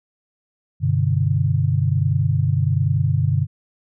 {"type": "tone cluster", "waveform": "sine", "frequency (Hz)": [97.6, 127, 148.3], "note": ["G2", "B2", "D3"], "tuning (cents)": [-7, 49, 17], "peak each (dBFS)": -20, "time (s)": [0.8, 3.47], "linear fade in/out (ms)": 50, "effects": []}